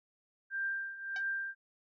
sine tone with tremolo, 1584 Hz, G6, 18 cents sharp, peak -31 dBFS, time 0.5-1.55 s, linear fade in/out 50 ms, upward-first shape triangle, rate 1.6 Hz, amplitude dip 80%
10% pulse tone with exponential decay, 760 Hz, F#5, 46 cents sharp, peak -31 dBFS, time 1.16-1.24 s, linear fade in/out 2 ms, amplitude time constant 16 ms
effects resampled to 16000 Hz

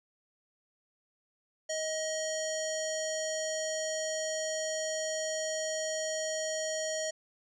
square tone with low-pass filter, 630 Hz, D#5, 21 cents sharp, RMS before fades -34 dBFS, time 1.69-7.11 s, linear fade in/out 10 ms, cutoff 6500 Hz, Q 9.3, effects none

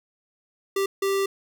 square tone bursts at uneven times, 392 Hz, G4, in tune, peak -22 dBFS, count 2, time 0.76-0.86 / 1.02-1.26 s, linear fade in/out 5 ms, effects none

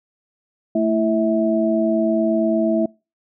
sine tone cluster, 221.9 / 330.8 / 650 Hz, A3 / E4 / E5, +15 / +6 / -24 cents, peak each -20 dBFS, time 0.75-2.86 s, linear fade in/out 5 ms, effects noise-tail reverb RT60 0.3 s tail -26 dB re dry

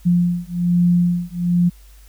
sine beating tone pair, 174.61 / 175.81 Hz, F3 / F3, 0 / +12 cents, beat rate 1.2 Hz, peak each -17 dBFS, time 0.05-1.7 s, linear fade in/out 20 ms, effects added 50 Hz sine -42 dBFS peak until 2.08 s + white hiss -53 dBFS RMS until 2.08 s

